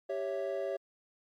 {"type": "chord", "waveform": "triangle", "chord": "C# diminished", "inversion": "second", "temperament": "equal", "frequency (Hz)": [392, 554.4, 659.3], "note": ["G4", "C#5", "E5"], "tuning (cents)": [0, 0, 0], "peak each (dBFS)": [-35, -33, -36], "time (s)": [0.09, 0.77], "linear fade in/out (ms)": 10, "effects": ["tanh soft clip ceiling -21 dBFS", "MP3 96 kbps"]}